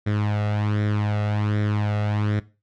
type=tone with flanger; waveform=sawtooth; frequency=104.6 Hz; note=G#2; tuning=13 cents sharp; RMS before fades=-23 dBFS; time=0.06-2.4 s; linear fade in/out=10 ms; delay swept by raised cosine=0.54 to 1.52 ms; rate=1.3 Hz; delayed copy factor=+0.65; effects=noise-tail reverb RT60 0.3 s tail -18 dB re dry + low-pass 3000 Hz 12 dB/octave